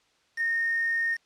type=tone with quantisation; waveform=sine; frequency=1840 Hz; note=A#6; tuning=23 cents flat; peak=-24 dBFS; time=0.36-1.18 s; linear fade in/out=50 ms; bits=6; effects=white hiss -66 dBFS RMS until 1.25 s + low-pass 5000 Hz 12 dB/octave